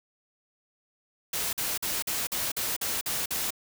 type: noise bursts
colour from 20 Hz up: white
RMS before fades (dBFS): -30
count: 9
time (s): 1.33-3.506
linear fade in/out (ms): 5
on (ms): 200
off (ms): 47
effects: none